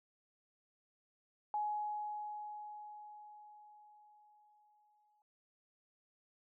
sine tone with exponential decay, 840 Hz, G#5, 19 cents sharp, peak -33 dBFS, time 1.54-5.22 s, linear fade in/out 1 ms, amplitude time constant 800 ms, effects none

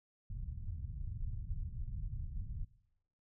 pink low-pass noise, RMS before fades -41 dBFS, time 0.3-2.65 s, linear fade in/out 5 ms, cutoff 120 Hz, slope 24 dB/octave, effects noise-tail reverb RT60 0.8 s tail -19 dB re dry

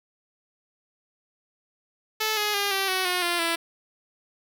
5% pulse tone with pitch steps, 434.9 / 418.9 / 403.4 / 388.6 / 374.3 / 360.5 / 347.2 / 334.4 Hz, A4 / G#4 / G4 / G4 / F#4 / F#4 / F4 / E4, -20 / +15 / +50 / -15 / +20 / -45 / -10 / +25 cents, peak -12 dBFS, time 2.2-3.56 s, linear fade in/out 10 ms, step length 170 ms, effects none

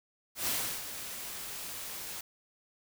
white noise with ADSR envelope, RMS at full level -31 dBFS, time 0.35-2.21 s, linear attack 120 ms, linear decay 350 ms, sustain -10 dB, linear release 3 ms, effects none

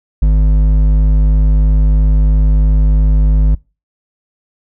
triangle tone with hard clipping, 51.5 Hz, G#1, 14 cents flat, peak -8 dBFS, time 0.22-3.55 s, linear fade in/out 5 ms, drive 11 dB, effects noise-tail reverb RT60 0.3 s tail -25 dB re dry

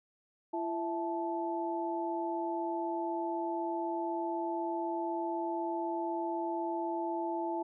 sine tone cluster, 338 / 660 / 872 Hz, E4 / E5 / A5, +43 / +2 / -16 cents, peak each -35 / -39 / -36 dBFS, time 0.53-7.63 s, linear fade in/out 10 ms, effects none

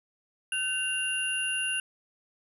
sine tone cluster, 1524 / 2786 / 10460 Hz, G6 / F7 / E9, -49 / -5 / -15 cents, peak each -34 / -29 / -34 dBFS, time 0.52-1.8 s, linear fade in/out 2 ms, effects none

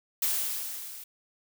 blue noise with level ramp, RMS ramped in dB -26 to -44 dBFS, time 0.22-1.04 s, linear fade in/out 5 ms, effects none

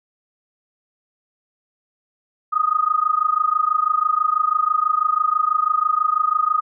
sine tone with amplitude modulation, 1244.5 Hz, D#6, in tune, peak -12 dBFS, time 2.52-6.61 s, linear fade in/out 20 ms, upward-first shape sine, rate 26.1 Hz, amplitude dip 90%, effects none

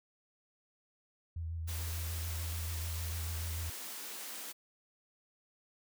sine tone with vibrato, 82.41 Hz, E2, in tune, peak -36 dBFS, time 1.36-3.7 s, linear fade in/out 5 ms, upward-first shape sine, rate 6.8 Hz, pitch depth 31 cents each way
white high-pass noise, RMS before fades -44 dBFS, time 1.67-4.53 s, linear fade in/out 20 ms, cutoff 200 Hz, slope 48 dB/octave
effects none

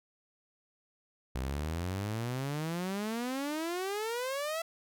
sawtooth exponential sweep, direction up, 61.74 to 670 Hz, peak -29 dBFS, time 1.35-4.62 s, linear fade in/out 5 ms, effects none

